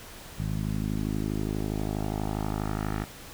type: tone with low-pass filter sweep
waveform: 10% pulse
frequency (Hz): 52.3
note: G#1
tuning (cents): +13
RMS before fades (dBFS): -30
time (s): 0.38-3.05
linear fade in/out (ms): 20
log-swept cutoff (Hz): 150 to 1800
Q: 1.6
effects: pink hiss -45 dBFS RMS until 3.33 s